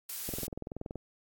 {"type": "noise", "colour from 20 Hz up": "blue", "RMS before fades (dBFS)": -38, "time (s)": [0.09, 0.47], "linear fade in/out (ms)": 5}
{"type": "click train", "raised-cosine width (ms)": 2, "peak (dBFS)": -25, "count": 15, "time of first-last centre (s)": [0.29, 0.957], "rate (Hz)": 21}
{"effects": ["AAC 64 kbps"]}